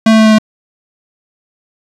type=tone with pitch steps; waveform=square; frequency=221.9 / 220.5 / 219.1 / 217.7 / 216.3 Hz; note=A3 / A3 / A3 / A3 / A3; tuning=+15 / +4 / -7 / -18 / -29 cents; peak=-5 dBFS; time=0.06-0.385 s; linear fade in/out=5 ms; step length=65 ms; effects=low-pass 6000 Hz 12 dB/octave + 7-bit